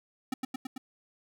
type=tone with echo; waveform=square; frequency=259.5 Hz; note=C4; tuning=14 cents flat; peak=-29 dBFS; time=0.32-0.34 s; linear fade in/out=5 ms; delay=110 ms; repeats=4; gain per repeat=-2 dB; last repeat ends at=0.78 s; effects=none